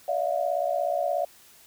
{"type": "tone cluster", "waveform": "sine", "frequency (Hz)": [577, 655, 712], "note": ["D5", "E5", "F5"], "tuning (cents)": [-31, -11, 33], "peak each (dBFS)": -28, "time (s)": [0.08, 1.25], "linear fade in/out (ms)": 5, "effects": ["white hiss -54 dBFS RMS until 1.66 s"]}